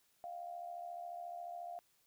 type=tone with amplitude modulation; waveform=sine; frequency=698.5 Hz; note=F5; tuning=in tune; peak=-40 dBFS; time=0.24-1.79 s; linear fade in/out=0 ms; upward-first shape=sine; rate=74.2 Hz; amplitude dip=65%; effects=white hiss -74 dBFS RMS until 2.06 s